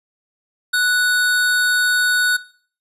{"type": "tone pair together", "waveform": "square", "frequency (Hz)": [1478, 3724], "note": ["F#6", "A#7"], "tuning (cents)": [-2, -2], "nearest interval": "octave + major third", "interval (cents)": 1600, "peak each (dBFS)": [-16, -24], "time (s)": [0.73, 2.37], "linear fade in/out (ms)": 10, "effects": ["noise-tail reverb RT60 0.5 s tail -19 dB re dry", "resampled to 32000 Hz"]}